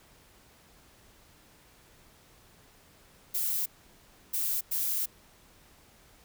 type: noise bursts at uneven times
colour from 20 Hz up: violet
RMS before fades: -30 dBFS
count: 3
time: 3.34-3.66 / 4.33-4.61 / 4.71-5.06 s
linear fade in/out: 10 ms
effects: pink hiss -59 dBFS RMS until 6.24 s